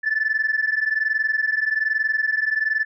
sine tone pair together, 1738.8 / 1760 Hz, A6 / A6, -21 / 0 cents, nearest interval unison, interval 21 cents, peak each -21 dBFS, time 0.03-2.85 s, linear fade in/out 20 ms, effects tanh soft clip ceiling -13 dBFS

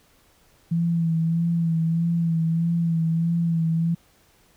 sine tone with vibrato, 166.1 Hz, E3, 13 cents sharp, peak -19 dBFS, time 0.71-3.95 s, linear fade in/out 10 ms, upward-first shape sine, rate 1.6 Hz, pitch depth 35 cents each way, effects pink hiss -59 dBFS RMS until 4.56 s

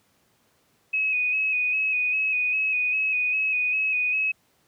sine tone with vibrato, 2525 Hz, D#7, 25 cents sharp, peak -21 dBFS, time 0.93-4.32 s, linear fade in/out 10 ms, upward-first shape square, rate 2.5 Hz, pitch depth 29 cents each way, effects pink hiss -65 dBFS RMS until 4.67 s + high-pass 100 Hz 12 dB/octave

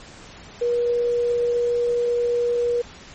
sine tone with quantisation, 479.7 Hz, A#4, 50 cents sharp, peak -18 dBFS, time 0.61-2.82 s, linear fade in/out 10 ms, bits 8, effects pink hiss -43 dBFS RMS until 3.14 s + MP3 32 kbps

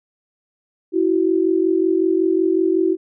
sine tone pair together, 329.6 / 375 Hz, E4 / F#4, 0 / +23 cents, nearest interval major second, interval 223 cents, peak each -17 dBFS, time 0.92-2.97 s, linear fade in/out 50 ms, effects none

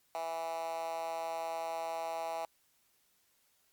10% pulse tone with high-pass filter, 164.6 Hz, E3, 2 cents flat, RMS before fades -38 dBFS, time 0.15-2.45 s, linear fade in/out 0 ms, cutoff 730 Hz, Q 5.3, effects white hiss -72 dBFS RMS until 3.72 s + Opus 48 kbps

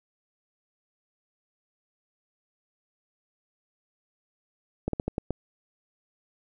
slowing click train, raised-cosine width 2 ms, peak -14 dBFS, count 6, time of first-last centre 4.88-5.307 s, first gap 53 ms, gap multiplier 1.24, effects none

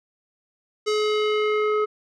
square tone with low-pass filter sweep, 425.1 Hz, G#4, 40 cents sharp, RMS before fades -22 dBFS, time 0.86-1.86 s, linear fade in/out 20 ms, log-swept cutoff 5900 to 1400 Hz, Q 1.7, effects none

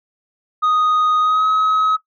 sine tone with pitch glide, 1244.5 to 1275.8 Hz, D#6 to D#6, 0 to +43 cents, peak -10 dBFS, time 0.62-1.97 s, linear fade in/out 20 ms, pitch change +43 cents, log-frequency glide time 1.21-1.46 s, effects noise-tail reverb RT60 0.1 s tail -17 dB re dry + tanh soft clip ceiling -12 dBFS

